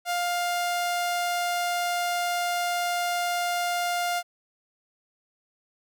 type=tone; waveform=sawtooth; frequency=703 Hz; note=F5; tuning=11 cents sharp; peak=-21 dBFS; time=0.05-4.23 s; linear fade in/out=50 ms; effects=none